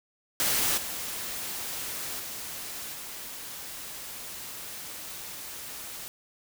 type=noise with level steps; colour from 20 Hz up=white; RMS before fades=-26 / -35 / -38 / -40 dBFS; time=0.4-6.08 s; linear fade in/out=0 ms; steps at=0.77 / 2.19 / 2.93 s; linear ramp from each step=10 ms; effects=none